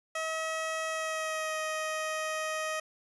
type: tone with pitch glide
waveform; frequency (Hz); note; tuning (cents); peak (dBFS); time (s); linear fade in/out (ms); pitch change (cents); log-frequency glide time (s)
15% pulse; 640 to 626.8; D#5 to D#5; +49 to +13; -25; 0.15-2.8; 5; -36; 0.88-1.6
effects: resampled to 24000 Hz